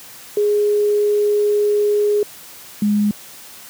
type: tone pair in turn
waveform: sine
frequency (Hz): 415.3 / 207.7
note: G#4 / G#3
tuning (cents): 0 / 0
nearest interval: octave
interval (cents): 1200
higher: first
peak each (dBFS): -13 / -13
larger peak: neither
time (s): 0.37-2.23 / 2.82-3.11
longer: first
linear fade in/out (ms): 2
effects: white hiss -39 dBFS RMS until 3.69 s + high-pass 80 Hz 12 dB/octave